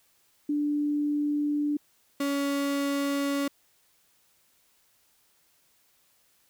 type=tone pair in turn; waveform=sine / 35% pulse; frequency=293.7 / 281.1 Hz; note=D4 / C#4; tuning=0 / +24 cents; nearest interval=minor second; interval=76 cents; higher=first; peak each=-24 / -24 dBFS; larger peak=neither; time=0.49-1.77 / 2.2-3.48 s; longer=neither; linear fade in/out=5 ms; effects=white hiss -66 dBFS RMS until 6.49 s